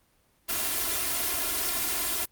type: noise with comb filter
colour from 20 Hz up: white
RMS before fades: -28 dBFS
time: 0.48-2.26 s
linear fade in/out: 20 ms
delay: 2.9 ms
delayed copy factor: +1
effects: pink hiss -66 dBFS RMS until 2.31 s + Opus 24 kbps